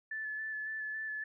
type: tone with vibrato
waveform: sine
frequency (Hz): 1740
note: A6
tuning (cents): -20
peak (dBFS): -36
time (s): 0.11-1.24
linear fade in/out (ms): 5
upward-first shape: square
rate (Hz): 3.6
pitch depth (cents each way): 15
effects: none